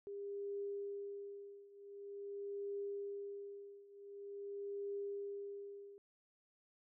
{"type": "tone with tremolo", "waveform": "sine", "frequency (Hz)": 402.2, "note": "G4", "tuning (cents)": 44, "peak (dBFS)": -39, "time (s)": [0.07, 5.98], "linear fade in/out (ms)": 0, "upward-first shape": "triangle", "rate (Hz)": 0.46, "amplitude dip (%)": 90, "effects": []}